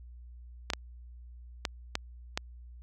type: clicks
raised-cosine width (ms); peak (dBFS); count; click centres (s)
0.2; -12; 5; 0.702 / 0.735 / 1.652 / 1.954 / 2.375
effects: added 60 Hz sine -46 dBFS peak until 2.82 s